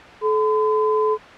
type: tone pair together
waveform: sine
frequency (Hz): 431 / 1016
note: A4 / B5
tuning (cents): -36 / +49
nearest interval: octave + minor third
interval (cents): 1485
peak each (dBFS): -17 / -21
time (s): 0.21-1.18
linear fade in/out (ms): 50
effects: white hiss -39 dBFS RMS until 1.37 s + low-pass 2000 Hz 12 dB/octave